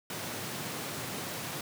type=high-pass noise; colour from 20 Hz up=pink; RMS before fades=-38 dBFS; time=0.1-1.61 s; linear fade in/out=2 ms; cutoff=100 Hz; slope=48 dB/octave; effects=none